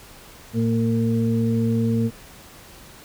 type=harmonic tone; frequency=114.4 Hz; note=A#2; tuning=32 cents flat; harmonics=1 / 2 / 4; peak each=-22 / -20 / -28 dBFS; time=0.53-2.11 s; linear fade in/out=50 ms; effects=pink hiss -45 dBFS RMS until 3.04 s